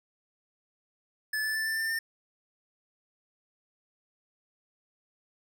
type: tone with pitch steps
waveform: square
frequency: 1733 / 1747.1 / 1761.3 / 1775.6 / 1790 / 1804.5 Hz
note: A6 / A6 / A6 / A6 / A6 / A6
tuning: -27 / -13 / +1 / +15 / +29 / +43 cents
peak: -29 dBFS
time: 1.33-1.99 s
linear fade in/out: 5 ms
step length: 110 ms
effects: none